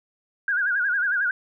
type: tone with vibrato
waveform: sine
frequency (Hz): 1533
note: G6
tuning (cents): -39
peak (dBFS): -20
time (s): 0.48-1.31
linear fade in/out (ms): 2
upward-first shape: sine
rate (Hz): 11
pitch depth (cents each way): 130
effects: none